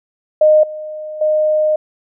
sine tone with level steps, 615 Hz, D#5, 20 cents flat, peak -6 / -24 / -11 dBFS, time 0.41-1.76 s, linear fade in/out 5 ms, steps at 0.63 / 1.21 s, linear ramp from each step 5 ms, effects none

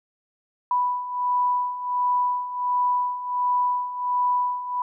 sine beating tone pair, 987 / 988.4 Hz, B5 / B5, -1 / +1 cents, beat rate 1.4 Hz, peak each -27 / -22 dBFS, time 0.71-4.82 s, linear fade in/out 2 ms, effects none

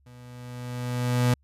35% pulse tone with level ramp, 123.2 Hz, B2, 4 cents flat, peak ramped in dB -45 to -16 dBFS, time 0.06-1.34 s, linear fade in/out 5 ms, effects added 69 Hz sine -60 dBFS peak until 1.43 s + resampled to 32000 Hz

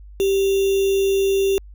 sine tone with sample-and-hold, 390.5 Hz, G4, 7 cents flat, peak -15 dBFS, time 0.2-1.58 s, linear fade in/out 0 ms, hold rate 3150 Hz, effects added 50 Hz sine -38 dBFS peak until 1.74 s

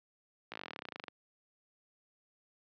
slowing click train, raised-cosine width 0.3 ms, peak -25 dBFS, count 21, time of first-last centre 0.52-1.082 s, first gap 17 ms, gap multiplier 1.05, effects high-pass 200 Hz 12 dB/octave + low-pass 5000 Hz 12 dB/octave

